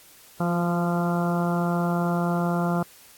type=harmonic tone with a mistuned harmonic; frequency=172.8 Hz; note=F3; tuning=18 cents flat; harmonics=1 / 2 / 3 / 4 / 5 / 6 / 7 / 8; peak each=-23 / -31 / -33 / -30 / -35 / -36 / -36 / -35 dBFS; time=0.4-2.83 s; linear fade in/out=5 ms; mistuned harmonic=2; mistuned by=+19 cents; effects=white hiss -51 dBFS RMS until 3.17 s + AAC 64 kbps